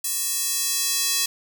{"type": "tone with high-pass filter sweep", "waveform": "square", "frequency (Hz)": 370, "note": "F#4", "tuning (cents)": 0, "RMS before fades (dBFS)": -24, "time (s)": [0.04, 1.26], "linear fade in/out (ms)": 5, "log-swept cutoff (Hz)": [8400, 4500], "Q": 0.89, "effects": []}